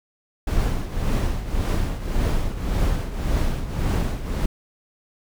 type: noise with tremolo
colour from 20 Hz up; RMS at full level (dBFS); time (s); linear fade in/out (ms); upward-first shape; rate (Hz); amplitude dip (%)
brown; -19; 0.47-4.46; 5; triangle; 1.8; 75
effects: none